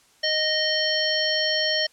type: harmonic tone with a mistuned harmonic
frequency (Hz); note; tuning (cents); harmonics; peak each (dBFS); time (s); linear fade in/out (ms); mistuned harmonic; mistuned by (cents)
620; D#5; -6; 1 / 3 / 5 / 7 / 9; -27 / -27 / -27 / -27 / -27; 0.23-1.87; 10; 9; -35
effects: white hiss -58 dBFS RMS until 1.92 s + low-pass 9000 Hz 12 dB/octave